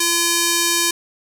square tone with band-pass filter, 341.4 Hz, F4, 39 cents flat, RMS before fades -18 dBFS, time 0-0.91 s, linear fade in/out 5 ms, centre 7600 Hz, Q 0.78, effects none

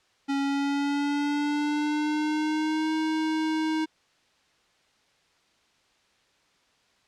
square tone with pitch glide, 277.2 to 314.8 Hz, C#4 to D#4, 0 to +20 cents, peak -25 dBFS, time 0.28-3.86 s, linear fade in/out 20 ms, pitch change +220 cents, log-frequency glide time 0.39-2.93 s, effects white hiss -65 dBFS RMS until 7.07 s + low-pass 5000 Hz 12 dB/octave

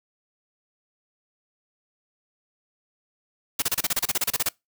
white noise bursts, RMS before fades -23 dBFS, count 15, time 3.59-4.489 s, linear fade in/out 5 ms, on 31 ms, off 31 ms, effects noise-tail reverb RT60 0.2 s tail -25 dB re dry

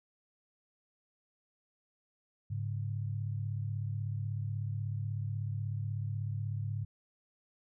sine tone pair together, 104.19 / 140.5 Hz, G#2 / C#3, +6 / +24 cents, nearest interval perfect fourth, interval 518 cents, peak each -34 / -39 dBFS, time 2.5-6.85 s, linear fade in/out 10 ms, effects none

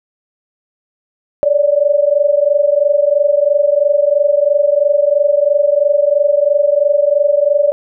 sine tone pair together, 568 / 591 Hz, C#5 / D5, +42 / +11 cents, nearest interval minor second, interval 69 cents, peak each -12 dBFS, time 1.43-7.72 s, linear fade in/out 0 ms, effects none

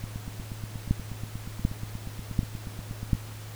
two click trains, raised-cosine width 5 ms, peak -10 / -23 dBFS, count 4 / 27, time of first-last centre 0.91-3.132 / 0.04-3.15 s, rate 1.35 / 8.36 Hz, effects added 107 Hz sine -39 dBFS peak until 3.55 s + pink hiss -46 dBFS RMS until 3.55 s

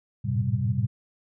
sine tone cluster, 93.1 / 109.7 / 116.5 / 129.4 / 193.8 Hz, F#2 / A2 / A#2 / C3 / G3, +11 / -5 / -1 / -19 / -20 cents, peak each -32 / -28 / -28 / -27 / -32 dBFS, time 0.24-0.87 s, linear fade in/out 20 ms, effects none

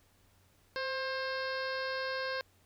harmonic tone with a mistuned harmonic, 532 Hz, C5, 29 cents sharp, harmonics 1 / 2 / 3 / 4 / 5 / 6 / 7 / 8 / 9 / 10, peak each -37 / -41 / -38 / -48 / -48 / -53 / -50 / -46 / -48 / -52 dBFS, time 0.76-2.41 s, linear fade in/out 0 ms, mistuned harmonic 1, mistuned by -33 cents, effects added 92 Hz sine -68 dBFS peak until 2.65 s + pink hiss -68 dBFS RMS until 2.65 s

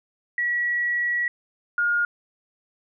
sine tone pair in turn, 1928 / 1423.7 Hz, B6 / F6, -42 / +33 cents, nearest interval perfect fourth, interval 525 cents, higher first, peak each -21 / -19 dBFS, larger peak second, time 0.38-1.28 / 1.78-2.05 s, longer first, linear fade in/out 2 ms, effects none

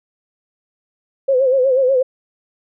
sine tone with vibrato, 523.3 Hz, C5, in tune, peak -11 dBFS, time 1.28-2.03 s, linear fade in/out 10 ms, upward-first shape sine, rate 8.2 Hz, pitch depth 83 cents each way, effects none

